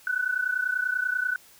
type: tone pair together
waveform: sine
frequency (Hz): 1478.8 / 1509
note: F#6 / F#6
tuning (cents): -1 / +34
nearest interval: unison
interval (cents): 35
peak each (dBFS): -27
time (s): 0.07-1.36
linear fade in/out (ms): 2
effects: white hiss -54 dBFS RMS until 1.59 s